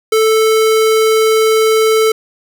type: tone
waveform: square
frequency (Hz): 440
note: A4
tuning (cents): 0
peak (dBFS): -9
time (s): 0.12-2.12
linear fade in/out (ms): 5
effects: none